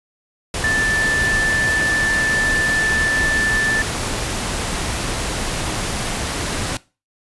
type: tone in noise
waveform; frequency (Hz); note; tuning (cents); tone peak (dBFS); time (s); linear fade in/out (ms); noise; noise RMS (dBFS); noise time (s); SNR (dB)
sine; 1760; A6; 0; -16; 0.64-3.82; 2; pink; -23; 0.54-6.77; +4
effects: noise-tail reverb RT60 0.3 s tail -20 dB re dry + resampled to 24000 Hz